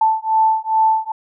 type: beating tone pair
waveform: sine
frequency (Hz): 880 / 882.4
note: A5 / A5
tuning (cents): 0 / +5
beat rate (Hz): 2.4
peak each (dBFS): -16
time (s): 0.01-1.12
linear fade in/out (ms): 5
effects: none